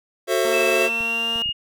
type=chord; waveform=square; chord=F# half-diminished seventh; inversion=none; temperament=just; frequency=370 / 444 / 532.8 / 666 Hz; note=F#4 / A4 / C5 / E5; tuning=0 / +16 / +31 / +18 cents; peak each=-24 / -25 / -24 / -25 dBFS; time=0.27-0.9 s; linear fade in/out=50 ms
type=tone; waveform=10% pulse; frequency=230 Hz; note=A#3; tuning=23 cents flat; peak=-22 dBFS; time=0.45-1.42 s; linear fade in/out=0 ms
type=tone with pitch glide; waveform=sine; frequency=2629 to 2850 Hz; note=E7 to F7; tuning=-5 to +34 cents; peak=-21 dBFS; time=0.52-1.53 s; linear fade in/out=20 ms; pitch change=+139 cents; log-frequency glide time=0.72-1.41 s
type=clicks; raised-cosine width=5 ms; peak=-29 dBFS; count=4; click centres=1.007 / 1.359 / 1.46 / 1.491 s
effects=none